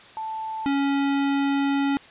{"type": "tone pair in turn", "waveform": ["sine", "square"], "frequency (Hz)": [880, 278.7], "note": ["A5", "C#4"], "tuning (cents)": [0, 9], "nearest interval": "octave + minor sixth", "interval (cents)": 1991, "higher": "first", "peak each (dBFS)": [-28, -21], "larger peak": "second", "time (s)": [[0.17, 0.66], [0.66, 1.97]], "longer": "second", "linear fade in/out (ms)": 0, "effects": ["white hiss -47 dBFS RMS until 2.1 s", "resampled to 8000 Hz"]}